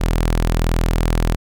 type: tone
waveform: sawtooth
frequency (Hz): 41.2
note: E1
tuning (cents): 0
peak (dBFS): -11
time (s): 0-1.36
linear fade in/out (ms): 20
effects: none